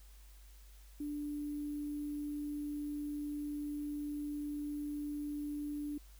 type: tone with sample-and-hold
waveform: sine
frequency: 293.7 Hz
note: D4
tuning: in tune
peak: -37 dBFS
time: 1-5.98 s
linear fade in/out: 5 ms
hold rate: 11025 Hz
effects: added 50 Hz sine -54 dBFS peak until 6.19 s + white hiss -65 dBFS RMS until 6.19 s